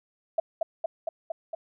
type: tone with echo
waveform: sine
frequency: 656 Hz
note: E5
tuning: 9 cents flat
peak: -20 dBFS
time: 0.38-0.4 s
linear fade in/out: 5 ms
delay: 230 ms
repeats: 5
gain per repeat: -2 dB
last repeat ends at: 1.55 s
effects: none